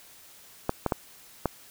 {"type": "clicks", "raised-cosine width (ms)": 1, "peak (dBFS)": -10, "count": 4, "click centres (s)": [0.694, 0.863, 0.922, 1.457], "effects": ["white hiss -52 dBFS RMS until 1.7 s"]}